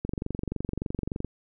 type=click train; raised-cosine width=3 ms; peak=-17 dBFS; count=29; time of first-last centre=0.05-1.247 s; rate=23.4 Hz; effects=none